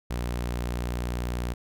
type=tone; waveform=sawtooth; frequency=60.2 Hz; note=B1; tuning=44 cents flat; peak=-24 dBFS; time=0.1-1.54 s; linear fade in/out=10 ms; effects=none